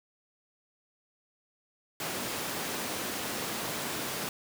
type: high-pass noise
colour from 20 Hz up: pink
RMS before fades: -35 dBFS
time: 2-4.29 s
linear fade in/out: 2 ms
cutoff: 190 Hz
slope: 12 dB/octave
effects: none